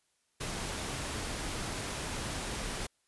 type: noise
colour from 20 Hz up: pink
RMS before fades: -37 dBFS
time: 0.4-2.87 s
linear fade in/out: 10 ms
effects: white hiss -75 dBFS RMS until 3.07 s + resampled to 24000 Hz